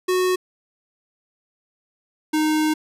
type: tone pair in turn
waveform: square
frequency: 367.5 / 309 Hz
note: F#4 / D#4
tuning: -12 / -12 cents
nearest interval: minor third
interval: 300 cents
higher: first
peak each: -18 dBFS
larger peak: neither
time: 0.08-0.36 / 2.33-2.74 s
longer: second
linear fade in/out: 10 ms
effects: resampled to 32000 Hz